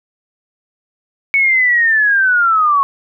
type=linear sweep; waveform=sine; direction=down; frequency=2229 to 1091 Hz; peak=-9 dBFS; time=1.34-2.83 s; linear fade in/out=0 ms; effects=none